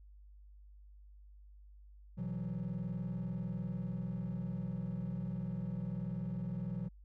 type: chord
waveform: triangle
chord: B suspended fourth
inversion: none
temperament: equal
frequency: 123.47 / 164.81 / 185 Hz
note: B2 / E3 / F#3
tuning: 0 / 0 / 0 cents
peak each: -39 / -38 / -37 dBFS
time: 2.17-6.89 s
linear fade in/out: 20 ms
effects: tanh soft clip ceiling -30 dBFS + added 50 Hz sine -54 dBFS peak until 7.04 s